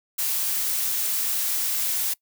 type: noise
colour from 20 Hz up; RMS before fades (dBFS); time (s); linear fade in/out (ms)
blue; -25; 0.18-2.14; 10
effects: noise-tail reverb RT60 0.1 s tail -23 dB re dry